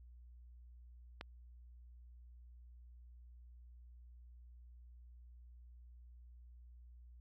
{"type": "click", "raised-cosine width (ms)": 0.3, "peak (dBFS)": -28, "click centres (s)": 1.211, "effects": ["added 60 Hz sine -55 dBFS peak until 7.2 s"]}